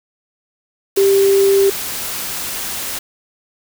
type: tone in noise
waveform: sine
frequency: 393.2 Hz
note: G4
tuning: 5 cents sharp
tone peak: -9 dBFS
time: 0.97-1.7 s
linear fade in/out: 5 ms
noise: white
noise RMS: -24 dBFS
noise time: 0.96-2.99 s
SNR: +12 dB
effects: none